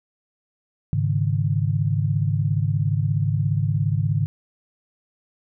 sine chord, Ab suspended fourth, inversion none, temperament equal, 103.83 / 138.59 / 155.56 Hz, Ab2 / Db3 / Eb3, 0 / 0 / 0 cents, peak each -22 / -23 / -24 dBFS, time 0.93-4.26 s, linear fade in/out 0 ms, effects none

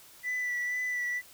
sine tone with vibrato, 1975.5 Hz, B6, in tune, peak -27 dBFS, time 0.23-1.22 s, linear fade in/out 50 ms, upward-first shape sine, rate 2.1 Hz, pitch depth 21 cents each way, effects tanh soft clip ceiling -28 dBFS + white hiss -54 dBFS RMS until 1.33 s

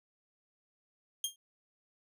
20% pulse tone with exponential decay, 3217 Hz, G7, 44 cents sharp, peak -23 dBFS, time 1.24-1.36 s, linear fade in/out 2 ms, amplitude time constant 26 ms, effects none

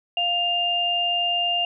sine tone pair together, 701 / 2804 Hz, F5 / F7, +6 / +6 cents, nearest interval 2 octaves, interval 2400 cents, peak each -26 / -21 dBFS, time 0.17-1.65 s, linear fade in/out 2 ms, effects none

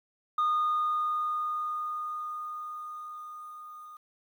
sine tone with level ramp, 1227 Hz, D#6, 25 cents flat, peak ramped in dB -21 to -44 dBFS, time 0.38-3.97 s, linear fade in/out 5 ms, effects tanh soft clip ceiling -22 dBFS + 10-bit

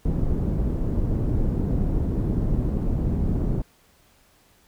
pink low-pass noise, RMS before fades -23 dBFS, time 0.05-3.62 s, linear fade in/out 5 ms, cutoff 280 Hz, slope 12 dB/octave, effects pink hiss -59 dBFS RMS until 4.67 s

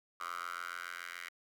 10% pulse tone with high-pass filter sweep, 86.9 Hz, F2, 8 cents flat, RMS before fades -43 dBFS, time 0.2-1.29 s, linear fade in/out 5 ms, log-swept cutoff 1200 to 1800 Hz, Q 5.3, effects none

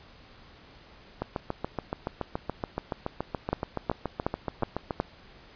two click trains, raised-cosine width 1 ms, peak -11 / -15 dBFS, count 5 / 27, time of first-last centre 3.53-5.001 / 1.22-4.908 s, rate 2.72 / 7.05 Hz, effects pink hiss -53 dBFS RMS until 5.55 s + resampled to 11025 Hz

